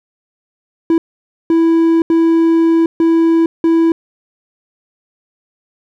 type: tone bursts at uneven times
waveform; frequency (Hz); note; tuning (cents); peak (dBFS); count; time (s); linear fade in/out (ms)
triangle; 329.6; E4; 0; -6; 5; 0.9-0.98 / 1.5-2.02 / 2.1-2.86 / 3-3.46 / 3.64-3.92; 2
effects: none